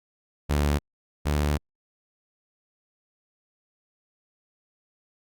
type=tone pair in turn; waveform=sawtooth; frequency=73 / 73.76 Hz; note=D2 / D2; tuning=-10 / +8 cents; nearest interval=unison; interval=18 cents; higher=second; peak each=-17 / -18 dBFS; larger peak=first; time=0.49-0.79 / 1.25-1.58 s; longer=second; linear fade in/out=20 ms; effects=Opus 48 kbps

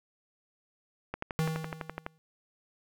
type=click train; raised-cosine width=0.5 ms; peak=-19 dBFS; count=12; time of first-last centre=1.14-2.064 s; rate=11.9 Hz
type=tone with exponential decay; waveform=square; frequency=159.5 Hz; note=D#3; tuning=43 cents sharp; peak=-26 dBFS; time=1.39-2.18 s; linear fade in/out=0 ms; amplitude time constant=170 ms
effects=none

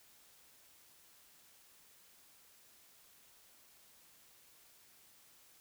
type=silence; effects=white hiss -64 dBFS RMS until 5.6 s

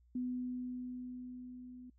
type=tone with level ramp; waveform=sine; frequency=250 Hz; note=B3; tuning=21 cents sharp; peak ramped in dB=-34 to -49 dBFS; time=0.15-1.9 s; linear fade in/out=5 ms; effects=noise-tail reverb RT60 0.1 s tail -22 dB re dry + added 60 Hz sine -64 dBFS peak until 1.98 s

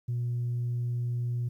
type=tone; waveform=sine; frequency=120.8 Hz; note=B2; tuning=38 cents flat; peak=-26 dBFS; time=0.08-1.49 s; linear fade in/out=10 ms; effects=tanh soft clip ceiling -25 dBFS + 11-bit

